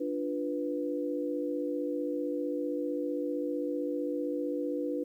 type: chord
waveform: sine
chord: B diminished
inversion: first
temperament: equal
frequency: 293.7 / 349.2 / 493.9 Hz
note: D4 / F4 / B4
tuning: 0 / 0 / 0 cents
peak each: -33 / -37 / -34 dBFS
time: 0-5.04 s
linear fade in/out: 10 ms
effects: 11-bit